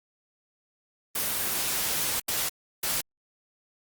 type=noise bursts at uneven times; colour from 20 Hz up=white; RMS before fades=-28 dBFS; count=3; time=1.15-2.2 / 2.28-2.49 / 2.83-3.01 s; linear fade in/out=5 ms; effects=Opus 24 kbps